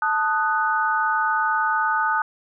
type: chord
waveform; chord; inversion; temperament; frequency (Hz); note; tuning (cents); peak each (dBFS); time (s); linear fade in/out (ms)
sine; D# diminished; second; equal with one note detuned; 880 / 1244.5 / 1488.6; A5 / D#6 / F#6; 0 / 0 / +10; -23; 0.02-2.22; 2
effects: none